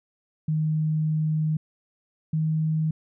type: tone pair in turn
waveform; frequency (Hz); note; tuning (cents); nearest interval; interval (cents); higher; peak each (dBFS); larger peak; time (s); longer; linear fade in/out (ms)
sine; 155.56 / 157.28; D#3 / D#3; 0 / +19; unison; 19; second; -21; neither; 0.48-1.57 / 2.33-2.91; first; 5
effects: none